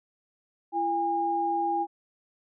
sine tone pair together, 337.9 / 813.5 Hz, E4 / G#5, +43 / -36 cents, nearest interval octave + minor third, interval 1521 cents, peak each -31 / -25 dBFS, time 0.72-1.87 s, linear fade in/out 50 ms, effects none

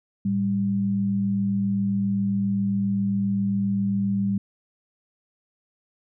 sine tone pair together, 110 / 197.48 Hz, A2 / G3, 0 / +13 cents, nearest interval minor seventh, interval 1013 cents, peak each -30 / -21 dBFS, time 0.25-4.38 s, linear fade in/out 5 ms, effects none

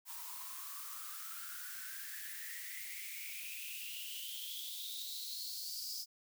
blue noise with high-pass filter sweep, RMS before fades -45 dBFS, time 0.05-6.06 s, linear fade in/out 50 ms, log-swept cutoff 930 to 5100 Hz, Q 10, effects none

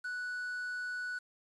triangle tone with quantisation, 1480 Hz, F#6, in tune, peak -34 dBFS, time 0.04-1.19 s, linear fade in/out 10 ms, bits 9, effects resampled to 24000 Hz

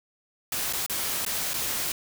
white noise with dropouts, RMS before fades -29 dBFS, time 0.52-1.92 s, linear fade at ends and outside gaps 2 ms, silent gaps 0.727-0.733 / 0.863-0.897 / 1.251-1.263 / 1.535-1.54 s, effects none

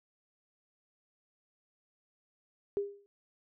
sine tone with exponential decay, 403.3 Hz, G4, 49 cents sharp, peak -26 dBFS, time 2.77-3.06 s, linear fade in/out 0 ms, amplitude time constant 63 ms, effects none

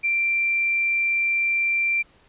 sine tone, 2358 Hz, D7, 6 cents sharp, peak -19 dBFS, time 0.03-2.03 s, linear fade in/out 20 ms, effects pink hiss -57 dBFS RMS until 2.28 s + resampled to 8000 Hz

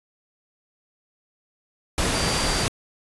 sine tone in noise, 4706 Hz, D8, 3 cents sharp, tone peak -30 dBFS, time 2.15-2.64 s, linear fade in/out 0 ms, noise pink, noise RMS -23 dBFS, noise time 1.98-2.68 s, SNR -10 dB, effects resampled to 24000 Hz

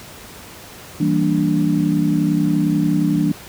sine chord, E half-diminished seventh, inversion none, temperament equal, 164.81 / 196 / 233.1 / 293.7 Hz, E3 / G3 / Bb3 / D4, 0 / 0 / 0 / 0 cents, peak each -19 / -21 / -23 / -18 dBFS, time 1-3.32 s, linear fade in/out 5 ms, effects pink hiss -38 dBFS RMS until 3.48 s + high-pass 60 Hz 12 dB/octave

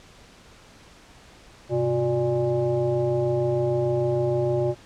sine tone with frequency modulation, 361.3 Hz, F#4, 41 cents flat, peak -20 dBFS, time 1.69-4.75 s, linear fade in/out 50 ms, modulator 232 Hz, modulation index 1.2, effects pink hiss -50 dBFS RMS until 4.85 s + low-pass 7000 Hz 12 dB/octave

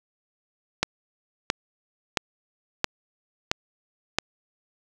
click train, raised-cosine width 0.2 ms, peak -3 dBFS, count 6, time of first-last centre 0.83-4.186 s, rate 1.49 Hz, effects none

